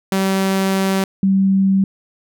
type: tone pair in turn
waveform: sawtooth / sine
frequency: 192.4 / 193.25 Hz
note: G3 / G3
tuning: -32 / -24 cents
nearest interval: unison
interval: 8 cents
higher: second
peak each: -11 dBFS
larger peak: neither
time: 0.12-1.04 / 1.23-1.84 s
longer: first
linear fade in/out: 2 ms
effects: none